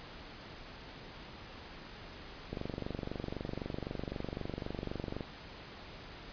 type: click train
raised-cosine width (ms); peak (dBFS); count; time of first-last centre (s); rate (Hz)
2; -24; 65; 2.53-5.208; 23.9
effects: pink hiss -49 dBFS RMS until 6.32 s + resampled to 11025 Hz